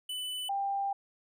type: tone pair in turn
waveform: square / sine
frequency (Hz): 2995 / 793.3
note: F#7 / G5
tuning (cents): +20 / +20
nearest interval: octave + major seventh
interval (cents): 2300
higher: first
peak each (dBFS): -35 / -29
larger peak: second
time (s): 0.09-0.49 / 0.49-0.93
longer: second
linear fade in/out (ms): 5
effects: none